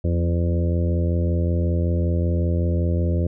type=harmonic tone with a mistuned harmonic; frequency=85.3 Hz; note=F2; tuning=40 cents flat; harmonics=1 / 2 / 3 / 4 / 5 / 6 / 7; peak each=-19 / -26 / -32 / -30 / -36 / -32 / -35 dBFS; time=0.04-3.27 s; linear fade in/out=5 ms; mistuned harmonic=2; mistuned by=+28 cents; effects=none